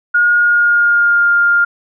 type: tone with pitch glide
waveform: sine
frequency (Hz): 1433 to 1404.3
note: F6 to F6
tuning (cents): +44 to +9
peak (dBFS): -8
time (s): 0.14-1.65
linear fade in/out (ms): 10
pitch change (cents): -35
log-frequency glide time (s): 0.36-1.31
effects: none

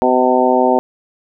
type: harmonic tone with a mistuned harmonic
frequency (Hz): 126.9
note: B2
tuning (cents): +47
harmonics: 2 / 3 / 4 / 5 / 6 / 7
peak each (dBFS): -17 / -17 / -17 / -17 / -17 / -17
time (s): 0.02-0.79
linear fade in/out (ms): 0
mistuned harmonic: 7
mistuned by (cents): +16
effects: none

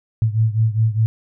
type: beating tone pair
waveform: sine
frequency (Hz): 109.3 / 114.2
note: A2 / A#2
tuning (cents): -11 / -35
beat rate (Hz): 4.9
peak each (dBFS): -16 / -19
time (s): 0.22-1.06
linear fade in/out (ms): 0
effects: none

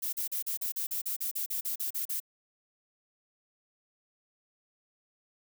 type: noise bursts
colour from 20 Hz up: violet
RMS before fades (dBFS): -33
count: 15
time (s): 0.02-2.202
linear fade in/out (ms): 10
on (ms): 110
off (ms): 38
effects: none

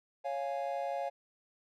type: chord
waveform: triangle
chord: Db major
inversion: none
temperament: equal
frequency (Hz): 554.4 / 698.5 / 830.6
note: Db5 / F5 / Ab5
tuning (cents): 0 / 0 / 0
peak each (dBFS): -35 / -35 / -38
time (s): 0.24-1.1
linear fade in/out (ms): 20
effects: none

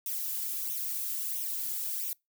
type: noise with flanger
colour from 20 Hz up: violet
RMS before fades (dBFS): -34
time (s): 0.06-2.13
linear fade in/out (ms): 2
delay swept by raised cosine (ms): 0.32 to 2.42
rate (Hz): 1.5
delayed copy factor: +0.75
effects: noise-tail reverb RT60 0.2 s tail -25 dB re dry

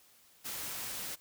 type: noise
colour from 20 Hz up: white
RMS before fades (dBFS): -40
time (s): 0.44-1.16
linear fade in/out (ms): 20
effects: white hiss -63 dBFS RMS until 1.2 s

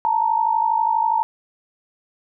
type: tone pair together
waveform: sine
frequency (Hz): 880 / 932.3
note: A5 / A#5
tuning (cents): 0 / 0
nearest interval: minor second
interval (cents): 100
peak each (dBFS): -19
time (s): 0.05-1.23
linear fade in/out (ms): 0
effects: none

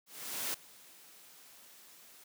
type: noise with ADSR envelope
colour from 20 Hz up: white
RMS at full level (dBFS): -35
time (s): 0.06-2.24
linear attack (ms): 480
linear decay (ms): 4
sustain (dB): -22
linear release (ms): 7
effects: high-pass 150 Hz 12 dB/octave

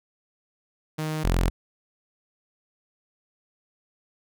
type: tone pair in turn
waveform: sawtooth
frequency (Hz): 155.56 / 43.65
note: D#3 / F1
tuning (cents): 0 / 0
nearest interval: octave + minor seventh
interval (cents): 2200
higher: first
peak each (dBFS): -23 / -16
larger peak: second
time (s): 0.98-1.24 / 1.24-1.5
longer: neither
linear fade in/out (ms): 10
effects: none

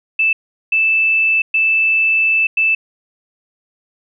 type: tone bursts at uneven times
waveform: sine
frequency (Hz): 2637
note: E7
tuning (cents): 0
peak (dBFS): -11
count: 4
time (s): 0.19-0.33 / 0.72-1.42 / 1.54-2.47 / 2.57-2.75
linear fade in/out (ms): 5
effects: none

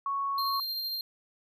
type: tone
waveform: sine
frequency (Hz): 1108.7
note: C#6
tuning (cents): 0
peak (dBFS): -28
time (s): 0.06-0.6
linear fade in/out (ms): 2
type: tone with tremolo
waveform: square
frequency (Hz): 4186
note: C8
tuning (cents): 0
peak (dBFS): -31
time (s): 0.38-1.01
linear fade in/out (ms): 2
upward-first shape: sine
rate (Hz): 13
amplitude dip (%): 25
effects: none

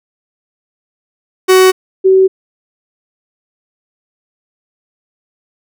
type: tone pair in turn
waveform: 45% pulse / sine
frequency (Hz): 374.1 / 380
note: F#4 / F#4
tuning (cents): +19 / +46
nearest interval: unison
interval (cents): 27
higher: second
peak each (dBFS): -4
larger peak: neither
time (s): 1.48-1.72 / 2.04-2.28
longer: neither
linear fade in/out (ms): 20
effects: none

